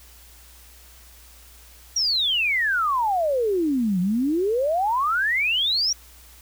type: exponential two-way sweep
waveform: sine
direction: down then up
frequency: 5780 to 174.1 to 5780 Hz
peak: -19 dBFS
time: 1.96-5.93 s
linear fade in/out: 5 ms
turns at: 4 s
effects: added 60 Hz sine -49 dBFS peak until 6.41 s + white hiss -50 dBFS RMS until 6.41 s